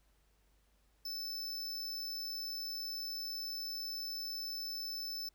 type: tone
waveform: square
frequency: 5274 Hz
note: E8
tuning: in tune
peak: -39 dBFS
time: 1.05-5.29 s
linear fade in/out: 5 ms
effects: added 50 Hz sine -70 dBFS peak until 5.34 s + pink hiss -75 dBFS RMS until 5.34 s

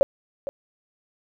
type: tone with echo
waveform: sine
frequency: 554 Hz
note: C#5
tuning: 1 cent flat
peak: -12 dBFS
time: 0.01-0.03 s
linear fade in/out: 0 ms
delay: 460 ms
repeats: 1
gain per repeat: -14 dB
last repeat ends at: 0.49 s
effects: none

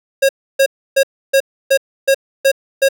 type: tone bursts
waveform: square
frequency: 543 Hz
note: C#5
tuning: 36 cents flat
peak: -9 dBFS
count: 8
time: 0.22-2.888 s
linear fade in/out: 10 ms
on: 71 ms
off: 300 ms
effects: none

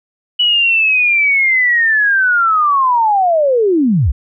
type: linear sweep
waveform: sine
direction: down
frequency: 2960 to 49.58 Hz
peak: -9 dBFS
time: 0.39-4.12 s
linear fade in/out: 10 ms
effects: none

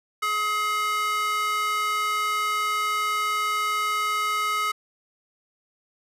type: tone with high-pass filter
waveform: square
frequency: 422.9 Hz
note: G#4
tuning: 31 cents sharp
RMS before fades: -25 dBFS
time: 0.22-4.72 s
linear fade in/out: 10 ms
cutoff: 1500 Hz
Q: 9
effects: resampled to 32000 Hz

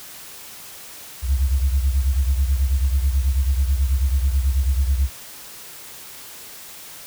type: beating tone pair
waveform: sine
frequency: 65.41 / 74.61 Hz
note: C2 / D2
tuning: 0 / +28 cents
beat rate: 9.2 Hz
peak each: -16 / -21 dBFS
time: 1.22-5.1 s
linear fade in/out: 50 ms
effects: tanh soft clip ceiling -11 dBFS + white hiss -39 dBFS RMS until 7.06 s

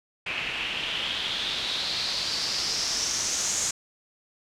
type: noise with low-pass filter sweep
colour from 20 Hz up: white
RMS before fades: -29 dBFS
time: 0.26-3.71 s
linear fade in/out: 5 ms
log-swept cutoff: 2500 to 7000 Hz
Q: 4.7
effects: none

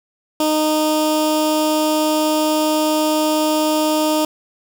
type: tone with notch filter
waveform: 15% pulse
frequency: 308.1 Hz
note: D#4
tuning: 17 cents flat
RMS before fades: -17 dBFS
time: 0.4-4.25 s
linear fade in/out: 2 ms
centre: 1700 Hz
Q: 0.93
effects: none

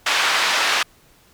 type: band-pass noise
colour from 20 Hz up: pink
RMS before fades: -19 dBFS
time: 0.06-0.83 s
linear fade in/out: 5 ms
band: 1100 to 4400 Hz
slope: 12 dB/octave
effects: pink hiss -54 dBFS RMS until 1.33 s

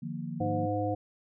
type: chord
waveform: sine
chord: Eb suspended second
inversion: none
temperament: equal with one note detuned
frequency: 152.01 / 174.61 / 233.1 Hz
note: Eb3 / F3 / Bb3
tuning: -40 / 0 / 0 cents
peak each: -38 dBFS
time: 0.02-0.67 s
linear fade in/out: 10 ms
type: harmonic tone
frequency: 103.2 Hz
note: G#2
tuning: 10 cents flat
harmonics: 1 / 3 / 5 / 7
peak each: -33 / -33 / -33 / -33 dBFS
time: 0.4-0.95 s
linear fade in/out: 10 ms
effects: none

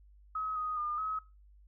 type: tone with pitch steps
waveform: sine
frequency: 1275 / 1248 / 1210 / 1278 Hz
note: D#6 / D#6 / D#6 / D#6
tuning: +42 / +5 / -49 / +46 cents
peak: -32 dBFS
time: 0.35-1.19 s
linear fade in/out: 5 ms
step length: 210 ms
effects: noise-tail reverb RT60 0.3 s tail -22 dB re dry + added 50 Hz sine -56 dBFS peak until 1.67 s

